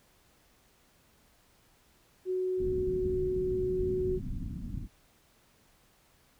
sine tone, 370 Hz, F#4, in tune, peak -28 dBFS, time 2.25-4.2 s, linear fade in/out 50 ms
pink low-pass noise, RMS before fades -37 dBFS, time 2.57-4.89 s, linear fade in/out 50 ms, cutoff 270 Hz, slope 48 dB/octave
effects pink hiss -65 dBFS RMS until 6.39 s

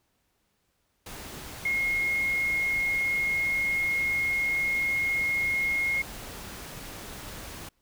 sine tone in noise, 2152 Hz, C7, 48 cents sharp, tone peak -24 dBFS, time 1.65-6.02 s, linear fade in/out 5 ms, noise pink, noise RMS -41 dBFS, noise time 1.06-7.69 s, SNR +14 dB, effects pink hiss -73 dBFS RMS until 7.81 s

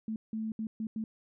sine tone bursts at uneven times, 220 Hz, A3, in tune, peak -32 dBFS, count 5, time 0.08-0.16 / 0.33-0.52 / 0.59-0.67 / 0.8-0.87 / 0.96-1.04 s, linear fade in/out 2 ms, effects none

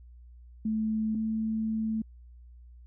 sine tone pair in turn, 218.3 / 220.3 Hz, A3 / A3, -13 / +2 cents, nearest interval unison, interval 15 cents, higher second, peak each -26 / -27 dBFS, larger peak first, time 0.65-1.15 / 1.15-2.02 s, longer second, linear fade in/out 5 ms, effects added 60 Hz sine -48 dBFS peak until 2.86 s

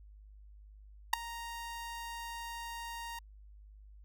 sawtooth tone with ADSR envelope, 932.3 Hz, A#5, in tune, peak -16 dBFS, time 1.13-3.19 s, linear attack 6 ms, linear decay 4 ms, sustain -21 dB, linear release 4 ms, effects added 51 Hz sine -52 dBFS peak until 4.04 s

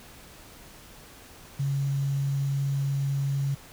sine tone with quantisation, 138.59 Hz, C#3, in tune, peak -24 dBFS, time 1.59-3.55 s, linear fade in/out 10 ms, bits 8, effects pink hiss -49 dBFS RMS until 3.72 s

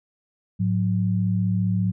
sine tone pair together, 107.11 / 182.1 Hz, A2 / F#3, -46 / -27 cents, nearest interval major sixth, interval 919 cents, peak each -22 dBFS, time 0.59-1.92 s, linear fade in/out 20 ms, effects none

